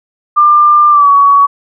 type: tone with pitch glide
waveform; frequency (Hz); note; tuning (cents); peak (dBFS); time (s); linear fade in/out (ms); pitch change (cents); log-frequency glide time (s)
sine; 1194 to 1127; D6 to C#6; +28 to +28; -3; 0.36-1.47; 20; -100; 0.9-1.1
effects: none